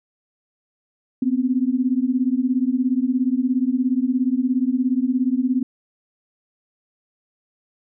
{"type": "beating tone pair", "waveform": "sine", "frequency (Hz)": [246.9, 263.9], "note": ["B3", "C4"], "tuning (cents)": [0, 15], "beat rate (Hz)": 17, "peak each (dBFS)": -20, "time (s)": [1.22, 5.63], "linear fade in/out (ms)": 5, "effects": []}